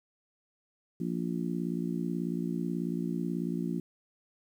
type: harmonic tone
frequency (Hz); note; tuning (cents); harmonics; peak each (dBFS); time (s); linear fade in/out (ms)
58.27; A#1; 0; 3 / 4 / 5 / 6; -33 / -35 / -37 / -39; 1-3.8; 5
effects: 10-bit